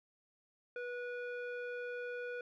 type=tone with low-pass filter; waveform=square; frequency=488 Hz; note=B4; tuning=21 cents flat; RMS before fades=-42 dBFS; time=0.76-2.41 s; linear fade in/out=2 ms; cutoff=1900 Hz; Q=2.8; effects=none